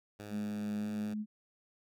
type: tone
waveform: 10% pulse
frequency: 103.83 Hz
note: G#2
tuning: in tune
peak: -36 dBFS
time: 0.19-1.14 s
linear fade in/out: 10 ms
type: tone with pitch glide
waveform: sine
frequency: 209.7 to 212.5 Hz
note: G#3 to G#3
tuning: +17 to +40 cents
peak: -34 dBFS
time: 0.3-1.26 s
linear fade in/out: 50 ms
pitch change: +23 cents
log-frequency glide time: 0.77-0.87 s
effects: none